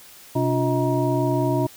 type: tone cluster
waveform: sine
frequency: 127.2 / 288.4 / 353.9 / 634 / 946 Hz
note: C3 / D4 / F4 / D#5 / A#5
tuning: -48 / -31 / +23 / +32 / +25 cents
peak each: -23 / -24 / -25 / -26 / -28 dBFS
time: 0.35-1.67 s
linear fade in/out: 10 ms
effects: white hiss -46 dBFS RMS until 1.76 s